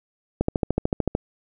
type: click train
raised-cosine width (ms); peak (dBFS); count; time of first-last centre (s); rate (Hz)
2; -7; 11; 0.41-1.151; 13.5
effects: none